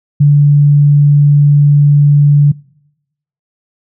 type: tone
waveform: sine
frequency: 145 Hz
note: D3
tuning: 22 cents flat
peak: -3 dBFS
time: 0.2-2.52 s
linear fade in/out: 10 ms
effects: noise-tail reverb RT60 0.9 s tail -25 dB re dry